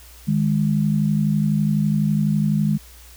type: tone pair together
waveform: sine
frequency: 154.1 / 206.1 Hz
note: D#3 / G#3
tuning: -16 / -13 cents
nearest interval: perfect fourth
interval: 503 cents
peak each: -19 dBFS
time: 0.27-2.78 s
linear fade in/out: 20 ms
effects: added 60 Hz sine -44 dBFS peak until 3.16 s + white hiss -47 dBFS RMS until 3.16 s